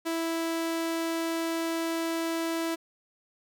sawtooth tone, 329.6 Hz, E4, in tune, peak -24 dBFS, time 0.05-2.76 s, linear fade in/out 20 ms, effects none

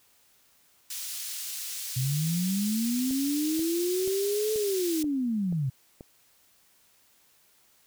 pink high-pass noise, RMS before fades -36 dBFS, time 0.9-5.03 s, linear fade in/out 5 ms, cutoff 4600 Hz, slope 12 dB/octave
sine linear two-way sweep, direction up then down, 124.1 to 436.5 to 124.1 Hz, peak -25 dBFS, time 1.96-5.7 s, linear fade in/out 10 ms, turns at 4.54 s
click train, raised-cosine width 2 ms, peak -29 dBFS, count 7, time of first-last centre 3.11-6.009 s, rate 2.07 Hz
effects white hiss -63 dBFS RMS until 7.86 s

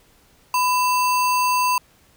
sine tone with sample-and-hold, 1000 Hz, B5, 21 cents sharp, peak -16 dBFS, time 0.54-1.78 s, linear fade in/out 2 ms, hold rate 3675 Hz, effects pink hiss -56 dBFS RMS until 2.16 s

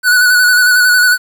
square tone with vibrato, 1480 Hz, F#6, in tune, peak -7 dBFS, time 0.03-1.18 s, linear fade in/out 50 ms, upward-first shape square, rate 11 Hz, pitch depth 26 cents each way, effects 7-bit

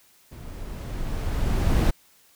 brown noise with level ramp, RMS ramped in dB -39 to -18 dBFS, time 0.31-1.91 s, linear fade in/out 10 ms, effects white hiss -58 dBFS RMS until 2.35 s

